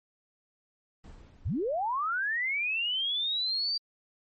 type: noise with exponential decay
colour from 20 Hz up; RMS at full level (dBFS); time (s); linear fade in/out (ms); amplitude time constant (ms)
brown; -45; 1.04-2.56; 2; 330
type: linear sweep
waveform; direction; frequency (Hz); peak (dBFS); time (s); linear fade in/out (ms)
sine; up; 49 to 4699; -27; 1.45-3.78; 10
effects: MP3 32 kbps